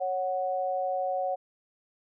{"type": "tone pair together", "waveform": "sine", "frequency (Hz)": [552.3, 740], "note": ["C#5", "F#5"], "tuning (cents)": [-6, 0], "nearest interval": "perfect fourth", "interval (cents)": 506, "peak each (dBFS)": [-30, -29], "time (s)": [0, 1.36], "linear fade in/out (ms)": 20, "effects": []}